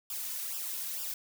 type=noise with flanger; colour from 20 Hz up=blue; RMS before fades=-37 dBFS; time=0.1-1.14 s; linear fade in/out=2 ms; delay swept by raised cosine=0.47 to 2.57 ms; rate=2.2 Hz; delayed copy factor=-0.9; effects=none